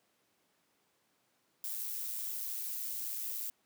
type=noise with amplitude modulation; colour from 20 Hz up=violet; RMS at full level=-37 dBFS; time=1.64-3.5 s; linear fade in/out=2 ms; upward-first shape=sine; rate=113 Hz; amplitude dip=40%; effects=pink hiss -74 dBFS RMS until 3.65 s + high-pass 200 Hz 12 dB/octave